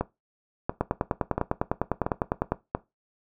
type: two click trains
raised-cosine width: 1 ms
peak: -9 / -11 dBFS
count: 18 / 5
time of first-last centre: 0.81-2.52 / 0.01-2.75 s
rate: 9.94 / 1.46 Hz
effects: noise-tail reverb RT60 0.2 s tail -17 dB re dry